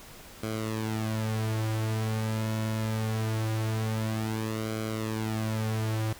sawtooth tone with flanger, 110 Hz, A2, in tune, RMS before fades -30 dBFS, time 0.43-6.13 s, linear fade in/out 5 ms, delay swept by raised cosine 1.1 to 6.6 ms, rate 0.23 Hz, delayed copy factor -0.75, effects pink hiss -48 dBFS RMS until 6.19 s

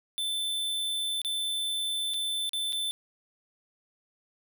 square tone with dropouts, 3531 Hz, A7, 5 cents sharp, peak -29 dBFS, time 0.18-2.91 s, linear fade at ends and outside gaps 0 ms, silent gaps 1.217-1.248 / 2.137-2.142 / 2.493-2.533 / 2.724-2.73 s, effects none

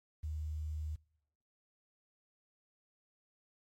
sine tone with quantisation, 77.1 Hz, D#2, 15 cents flat, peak -36 dBFS, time 0.23-0.96 s, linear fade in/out 10 ms, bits 11, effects noise-tail reverb RT60 0.8 s tail -25 dB re dry + MP3 64 kbps

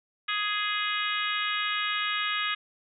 harmonic tone, 416.6 Hz, G#4, 5 cents sharp, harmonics 3 / 4 / 5 / 6 / 7 / 8 / 9, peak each -32 / -33 / -34 / -35 / -35 / -36 / -37 dBFS, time 0.28-2.55 s, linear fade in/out 10 ms, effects none

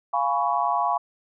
sine chord, C# dominant seventh, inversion first, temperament equal with one note detuned, 698.5 / 830.6 / 987.8 / 1117.7 Hz, E#5 / G#5 / B5 / C#6, 0 / 0 / 0 / +14 cents, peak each -26 dBFS, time 0.13-0.98 s, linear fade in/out 10 ms, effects none

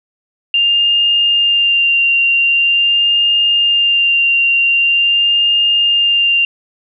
sine tone with vibrato, 2794 Hz, F7, in tune, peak -9 dBFS, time 0.54-6.45 s, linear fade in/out 2 ms, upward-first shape sine, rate 0.44 Hz, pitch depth 16 cents each way, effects none

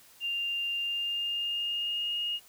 sine tone with pitch glide, 2794 to 2856 Hz, F7 to F7, 0 to +38 cents, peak -29 dBFS, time 0.2-2.4 s, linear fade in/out 50 ms, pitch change +38 cents, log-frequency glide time 0.77-2.2 s, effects white hiss -57 dBFS RMS until 2.48 s

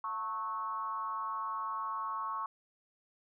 sine tone with frequency modulation, 1098 Hz, C#6, 17 cents flat, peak -34 dBFS, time 0.04-2.46 s, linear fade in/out 2 ms, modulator 202 Hz, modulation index 0.78, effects none

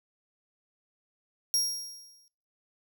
sawtooth tone with exponential decay, 5600 Hz, F8, 4 cents sharp, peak -20 dBFS, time 1.54-2.28 s, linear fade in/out 0 ms, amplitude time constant 160 ms, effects noise-tail reverb RT60 0.5 s tail -22 dB re dry

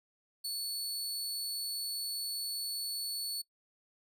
sawtooth tone, 4435 Hz, C#8, in tune, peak -32 dBFS, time 0.44-3.42 s, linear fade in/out 10 ms, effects noise-tail reverb RT60 0.1 s tail -22 dB re dry

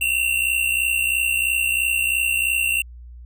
square tone pair together, 2700 / 2763 Hz, E7 / F7, +41 / -19 cents, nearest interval unison, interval 40 cents, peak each -22 dBFS, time 0.01-2.82 s, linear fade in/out 5 ms, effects added 60 Hz sine -37 dBFS peak until 3.25 s

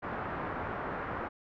white low-pass noise, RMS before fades -37 dBFS, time 0.02-1.29 s, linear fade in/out 20 ms, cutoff 1500 Hz, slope 24 dB/octave, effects none

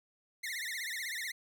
sawtooth tone with vibrato, 1957 Hz, B6, 16 cents flat, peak -33 dBFS, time 0.43-1.32 s, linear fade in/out 10 ms, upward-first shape triangle, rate 16 Hz, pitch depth 210 cents each way, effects none

